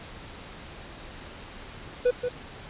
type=tone with echo; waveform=triangle; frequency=493.9 Hz; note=B4; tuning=in tune; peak=-16 dBFS; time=2.05-2.11 s; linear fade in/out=10 ms; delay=180 ms; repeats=1; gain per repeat=-7 dB; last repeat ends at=2.29 s; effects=pink hiss -43 dBFS RMS until 2.69 s + resampled to 8000 Hz